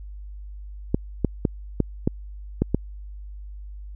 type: clicks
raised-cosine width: 3 ms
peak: -6 dBFS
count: 7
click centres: 0.945 / 1.247 / 1.452 / 1.803 / 2.075 / 2.62 / 2.746 s
effects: added 50 Hz sine -35 dBFS peak until 3.95 s